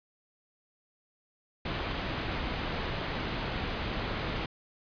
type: low-pass noise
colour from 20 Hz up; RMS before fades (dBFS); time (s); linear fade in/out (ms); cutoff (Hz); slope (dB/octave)
pink; -34; 1.65-4.46; 5; 4000; 24
effects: resampled to 11025 Hz